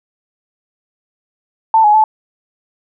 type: tone with pitch steps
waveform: sine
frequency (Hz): 889 / 839 / 868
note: A5 / G#5 / A5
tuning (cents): +18 / +17 / -24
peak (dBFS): -6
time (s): 1.74-2.04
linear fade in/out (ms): 2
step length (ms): 100
effects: none